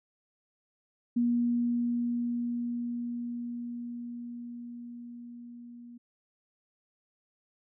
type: tone with level ramp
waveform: sine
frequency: 239.1 Hz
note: A#3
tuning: 44 cents sharp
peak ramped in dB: -23 to -45 dBFS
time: 1.16-5.98 s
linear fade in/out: 10 ms
effects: none